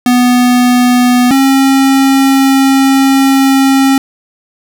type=tone pair in turn; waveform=square; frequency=246.9 / 270.1 Hz; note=B3 / C#4; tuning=0 / -45 cents; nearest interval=major second; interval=155 cents; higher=second; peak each=-6 dBFS; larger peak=neither; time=0.06-1.31 / 1.31-3.98 s; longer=second; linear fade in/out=2 ms; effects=none